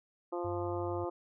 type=harmonic tone; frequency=174.61 Hz; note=F3; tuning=in tune; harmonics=2 / 3 / 4 / 5 / 6 / 7; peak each=-36 / -40 / -42 / -44 / -46 / -47 dBFS; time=0.32-1.1 s; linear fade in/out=10 ms
type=tone with vibrato; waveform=sine; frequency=96.3 Hz; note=G2; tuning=30 cents flat; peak=-39 dBFS; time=0.44-1.05 s; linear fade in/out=10 ms; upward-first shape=triangle; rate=11 Hz; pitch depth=27 cents each way
effects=none